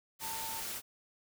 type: tone in noise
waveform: sine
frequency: 898 Hz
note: A5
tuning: 35 cents sharp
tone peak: -42 dBFS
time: 0.2-0.63 s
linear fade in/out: 50 ms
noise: white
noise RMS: -40 dBFS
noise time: 0.19-0.82 s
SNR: -5 dB
effects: none